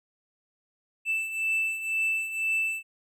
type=beating tone pair; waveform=triangle; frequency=2645 / 2647 Hz; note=E7 / E7; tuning=+5 / +7 cents; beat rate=2 Hz; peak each=-31 / -25 dBFS; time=1.05-2.83 s; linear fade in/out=50 ms; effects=none